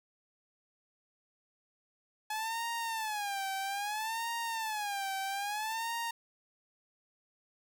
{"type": "tone with vibrato", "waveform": "sawtooth", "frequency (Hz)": 849, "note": "G#5", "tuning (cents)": 38, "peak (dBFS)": -30, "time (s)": [2.3, 6.11], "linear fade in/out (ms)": 5, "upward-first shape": "sine", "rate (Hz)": 0.61, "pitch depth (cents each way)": 160, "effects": []}